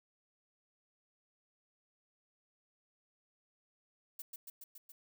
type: noise with echo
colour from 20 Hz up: violet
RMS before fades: -44 dBFS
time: 4.19-4.22 s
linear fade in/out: 5 ms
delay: 140 ms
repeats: 5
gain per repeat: -2 dB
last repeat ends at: 4.92 s
effects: none